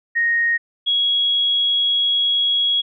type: tone pair in turn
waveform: sine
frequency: 1864.7 / 3323 Hz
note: A#6 / G#7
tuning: 0 / 0 cents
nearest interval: minor seventh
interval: 1000 cents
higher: second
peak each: -15 dBFS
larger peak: neither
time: 0.15-0.58 / 0.86-2.82 s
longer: second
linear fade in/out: 20 ms
effects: none